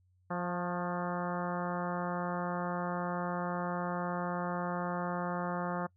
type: harmonic tone with a mistuned harmonic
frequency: 176.2 Hz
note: F3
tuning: 16 cents sharp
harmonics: 1 / 2 / 3 / 4 / 5 / 6 / 7 / 8 / 9 / 10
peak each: -36 / -43 / -40 / -41 / -42 / -43 / -43 / -46 / -50 / -51 dBFS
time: 0.3-5.87 s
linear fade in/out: 10 ms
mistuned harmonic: 6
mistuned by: +36 cents
effects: noise-tail reverb RT60 0.1 s tail -24 dB re dry + added 91 Hz sine -66 dBFS peak until 5.96 s